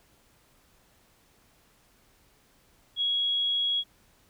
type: tone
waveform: sine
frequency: 3322 Hz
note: G#7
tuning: in tune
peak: -24 dBFS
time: 2.96-3.84 s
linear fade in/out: 50 ms
effects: pink hiss -63 dBFS RMS until 4.29 s

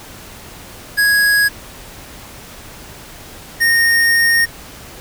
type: tone pair in turn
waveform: square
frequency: 1661.2 / 1849.6 Hz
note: G#6 / A#6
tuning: 0 / -14 cents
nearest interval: major second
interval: 186 cents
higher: second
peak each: -11 dBFS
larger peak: neither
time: 0.97-1.49 / 3.6-4.46 s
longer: second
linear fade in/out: 20 ms
effects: pink hiss -36 dBFS RMS until 5 s

